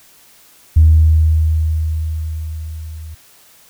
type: tone with level ramp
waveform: sine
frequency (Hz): 79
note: D#2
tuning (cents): +27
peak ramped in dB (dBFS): -3 to -28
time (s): 0.76-3.15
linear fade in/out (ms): 10
effects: tanh soft clip ceiling 0 dBFS + white hiss -47 dBFS RMS until 3.69 s